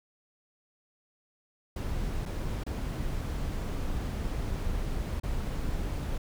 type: noise with dropouts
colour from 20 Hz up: brown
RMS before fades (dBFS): -32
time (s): 1.76-6.18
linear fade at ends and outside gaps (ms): 5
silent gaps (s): 2.255-2.259 / 2.637-2.664 / 5.2-5.233
effects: none